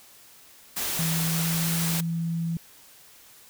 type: noise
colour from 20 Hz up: white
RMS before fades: -29 dBFS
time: 0.76-2.01 s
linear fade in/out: 10 ms
type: tone with pitch glide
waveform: sine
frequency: 163.8 to 166.57 Hz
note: E3 to E3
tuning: -11 to +18 cents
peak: -25 dBFS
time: 0.99-2.57 s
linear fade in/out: 2 ms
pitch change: +29 cents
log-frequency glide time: 1.24-1.77 s
effects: white hiss -52 dBFS RMS until 3.49 s